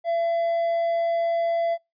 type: tone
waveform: triangle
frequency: 674 Hz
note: E5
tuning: 38 cents sharp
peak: -19 dBFS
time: 0.04-1.78 s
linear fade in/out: 50 ms
effects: noise-tail reverb RT60 0.2 s tail -25 dB re dry + resampled to 11025 Hz